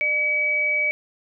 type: tone pair together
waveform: sine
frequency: 603.4 / 2278 Hz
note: D5 / C#7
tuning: +47 / +47 cents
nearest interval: octave + major seventh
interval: 2300 cents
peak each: -31 / -19 dBFS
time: 0.01-0.91 s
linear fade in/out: 0 ms
effects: none